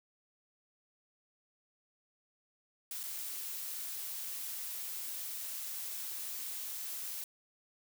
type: noise with dropouts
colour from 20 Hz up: blue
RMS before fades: -41 dBFS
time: 2.91-7.24 s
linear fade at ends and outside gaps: 2 ms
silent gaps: 3.032-3.036 s
effects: none